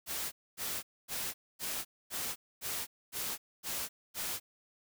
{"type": "noise bursts", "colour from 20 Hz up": "white", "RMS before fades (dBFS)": -37, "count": 9, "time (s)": [0.06, 4.4], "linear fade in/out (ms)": 50, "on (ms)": 260, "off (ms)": 250, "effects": []}